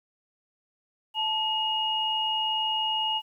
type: tone pair together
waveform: sine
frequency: 878 / 2871 Hz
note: A5 / F7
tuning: -4 / +47 cents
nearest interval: octave + major sixth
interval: 2051 cents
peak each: -29 / -26 dBFS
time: 1.14-3.22 s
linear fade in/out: 50 ms
effects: 10-bit